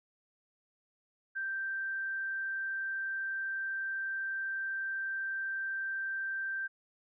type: tone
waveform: sine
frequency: 1568 Hz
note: G6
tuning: in tune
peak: -33 dBFS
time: 1.35-6.68 s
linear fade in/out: 20 ms
effects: none